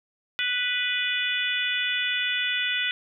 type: harmonic tone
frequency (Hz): 493.9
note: B4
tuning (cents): 0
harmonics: 3 / 4 / 5 / 6 / 7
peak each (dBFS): -30 / -30 / -30 / -30 / -30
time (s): 0.39-2.91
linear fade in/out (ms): 0
effects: none

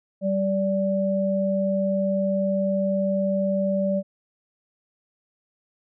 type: tone pair together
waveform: sine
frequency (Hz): 193.98 / 582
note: G3 / D5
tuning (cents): -18 / -16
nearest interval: octave + perfect fifth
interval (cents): 1902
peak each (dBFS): -23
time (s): 0.21-4.03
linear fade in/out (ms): 50
effects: none

